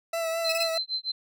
40% pulse tone with vibrato, 659.3 Hz, E5, in tune, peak -26 dBFS, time 0.13-0.78 s, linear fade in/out 5 ms, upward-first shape triangle, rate 4.7 Hz, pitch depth 31 cents each way
sine tone with tremolo, 4088 Hz, C8, 41 cents flat, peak -25 dBFS, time 0.44-1.12 s, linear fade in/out 10 ms, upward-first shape sine, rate 6.4 Hz, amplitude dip 100%
sawtooth tone bursts, 2598 Hz, E7, 26 cents flat, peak -24 dBFS, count 3, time 0.49-0.635 s, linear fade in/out 5 ms, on 35 ms, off 20 ms
effects none

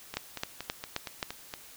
two click trains, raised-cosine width 0.2 ms, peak -13 / -19 dBFS, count 5 / 7, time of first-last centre 0.17-1.228 / 0.14-1.539 s, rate 3.78 / 4.29 Hz, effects white hiss -51 dBFS RMS until 1.76 s

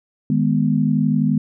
sine chord, G# minor, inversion second, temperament equal, 155.56 / 207.7 / 246.9 Hz, D#3 / G#3 / B3, 0 / 0 / 0 cents, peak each -19 dBFS, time 0.3-1.38 s, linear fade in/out 2 ms, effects none

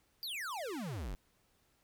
square exponential sweep, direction down, 4855 to 38.89 Hz, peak -39 dBFS, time 0.23-1.15 s, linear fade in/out 0 ms, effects pink hiss -73 dBFS RMS until 1.83 s

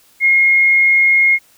sine tone, 2148 Hz, C7, 45 cents sharp, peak -8 dBFS, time 0.2-1.39 s, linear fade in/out 50 ms, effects white hiss -51 dBFS RMS until 1.57 s

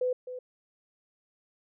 sine tone with echo, 503 Hz, B4, 32 cents sharp, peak -25 dBFS, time 0.01-0.13 s, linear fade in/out 5 ms, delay 260 ms, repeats 1, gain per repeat -11 dB, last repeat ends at 0.39 s, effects none

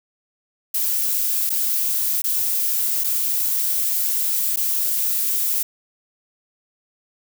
violet noise with dropouts, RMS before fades -21 dBFS, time 0.74-5.63 s, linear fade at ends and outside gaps 5 ms, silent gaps 1.495-1.501 / 2.219-2.24 / 3.038-3.042 / 4.561-4.57 s, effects none

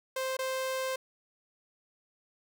sawtooth tone with dropouts, 523.3 Hz, C5, in tune, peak -27 dBFS, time 0.16-0.96 s, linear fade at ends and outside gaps 5 ms, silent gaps 0.369-0.389 s, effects none

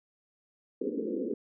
white band-pass noise, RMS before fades -33 dBFS, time 0.81-1.34 s, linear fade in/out 5 ms, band 200 to 490 Hz, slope 96 dB/octave, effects none

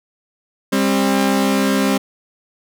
sawtooth tone pair together, 200 / 267 Hz, G3 / C4, +35 / +35 cents, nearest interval perfect fourth, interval 500 cents, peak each -13 dBFS, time 0.72-1.98 s, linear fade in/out 10 ms, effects none

